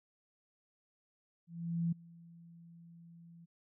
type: tone with ADSR envelope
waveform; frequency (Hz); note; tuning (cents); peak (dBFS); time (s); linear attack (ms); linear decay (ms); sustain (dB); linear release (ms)
sine; 168.6; E3; +39; -29; 1.47-3.46; 450; 9; -24; 19
effects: none